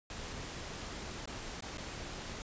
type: noise with dropouts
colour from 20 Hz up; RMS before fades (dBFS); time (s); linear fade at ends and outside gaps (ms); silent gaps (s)
pink; -43; 0.1-2.42; 1; 1.257-1.275 / 1.607-1.623 / 1.773-1.781
effects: resampled to 16000 Hz